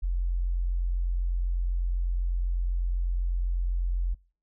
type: tone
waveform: sine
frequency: 44 Hz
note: F1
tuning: 14 cents sharp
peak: -24 dBFS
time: 0.02-4.15 s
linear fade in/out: 20 ms
effects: noise-tail reverb RT60 0.4 s tail -24 dB re dry